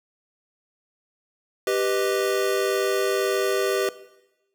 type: chord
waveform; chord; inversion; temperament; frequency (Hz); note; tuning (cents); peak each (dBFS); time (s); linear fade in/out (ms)
square; G augmented; none; equal; 392 / 493.9 / 622.3; G4 / B4 / D#5; 0 / 0 / 0; -24 / -26 / -29; 1.67-3.89; 2
effects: noise-tail reverb RT60 1.0 s tail -17 dB re dry